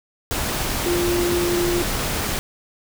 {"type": "tone in noise", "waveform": "sine", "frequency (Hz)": 349.2, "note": "F4", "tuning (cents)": 0, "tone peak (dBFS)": -19, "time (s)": [0.86, 1.82], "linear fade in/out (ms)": 0, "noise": "pink", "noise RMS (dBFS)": -24, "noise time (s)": [0.31, 2.39], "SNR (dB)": 2, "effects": []}